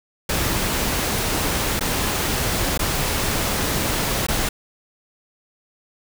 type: noise with dropouts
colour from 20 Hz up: pink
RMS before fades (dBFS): -22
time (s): 0.29-4.49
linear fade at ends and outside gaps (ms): 5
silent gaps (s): 1.795-1.808 / 2.777-2.792 / 4.268-4.284
effects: none